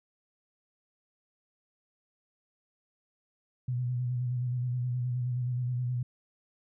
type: tone with vibrato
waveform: sine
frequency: 124 Hz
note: B2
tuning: 7 cents sharp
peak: -28 dBFS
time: 3.68-6.03 s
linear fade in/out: 5 ms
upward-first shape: square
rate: 9.5 Hz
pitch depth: 31 cents each way
effects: none